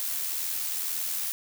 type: noise with amplitude modulation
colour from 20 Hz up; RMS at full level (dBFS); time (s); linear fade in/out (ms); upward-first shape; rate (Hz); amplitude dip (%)
blue; -29; 0-1.32; 0; sine; 82; 40
effects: none